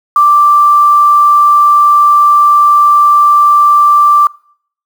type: tone with quantisation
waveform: sine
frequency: 1174.7 Hz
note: D6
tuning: in tune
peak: -3 dBFS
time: 0.16-4.27 s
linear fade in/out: 2 ms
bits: 5
effects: noise-tail reverb RT60 0.6 s tail -24 dB re dry